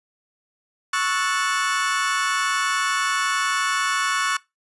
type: chord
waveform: 35% pulse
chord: F# minor seventh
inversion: second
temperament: equal with one note detuned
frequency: 1108.7 / 1318.5 / 1469.8 / 1760 Hz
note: C#6 / E6 / F#6 / A6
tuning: 0 / 0 / -12 / 0 cents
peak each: -22 / -27 / -24 / -26 dBFS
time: 0.93-4.37 s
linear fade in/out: 5 ms
effects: noise-tail reverb RT60 0.2 s tail -21 dB re dry + resampled to 24000 Hz